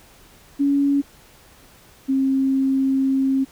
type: tone pair in turn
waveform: sine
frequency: 281.4 / 268 Hz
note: C#4 / C4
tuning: +26 / +42 cents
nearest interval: minor second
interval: 84 cents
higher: first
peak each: -15 / -16 dBFS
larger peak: first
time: 0.59-1.02 / 2.08-3.45 s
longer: second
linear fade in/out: 20 ms
effects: pink hiss -50 dBFS RMS until 3.51 s